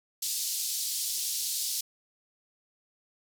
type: band-pass noise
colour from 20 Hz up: pink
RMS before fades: -32 dBFS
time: 0.22-1.81 s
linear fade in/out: 5 ms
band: 4200 to 15000 Hz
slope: 24 dB/octave
effects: none